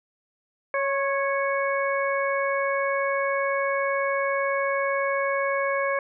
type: harmonic tone with a mistuned harmonic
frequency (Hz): 554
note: C#5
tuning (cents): -1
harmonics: 1 / 2 / 3 / 4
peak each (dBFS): -25 / -28 / -30 / -31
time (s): 0.74-5.99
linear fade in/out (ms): 2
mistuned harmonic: 2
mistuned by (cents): -25
effects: none